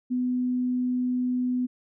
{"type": "tone", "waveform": "sine", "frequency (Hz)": 250, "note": "B3", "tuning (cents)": 21, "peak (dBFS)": -23, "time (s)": [0.1, 1.67], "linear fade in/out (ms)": 20, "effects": []}